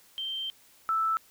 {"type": "tone pair in turn", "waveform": "sine", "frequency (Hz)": [3136, 1318.5], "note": ["G7", "E6"], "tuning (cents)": [0, 0], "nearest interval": "octave + minor third", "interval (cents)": 1500, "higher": "first", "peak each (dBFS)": [-31, -24], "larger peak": "second", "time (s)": [[0.18, 0.5], [0.89, 1.17]], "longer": "first", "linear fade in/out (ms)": 0, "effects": ["white hiss -59 dBFS RMS until 1.3 s"]}